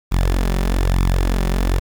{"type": "tone with flanger", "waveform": "sawtooth", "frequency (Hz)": 45.1, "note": "F#1", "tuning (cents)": -44, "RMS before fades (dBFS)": -17, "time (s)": [0.11, 1.8], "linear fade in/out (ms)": 20, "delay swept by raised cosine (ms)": [0.83, 5.33], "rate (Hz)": 1.1, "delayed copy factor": 0.65, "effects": ["7-bit"]}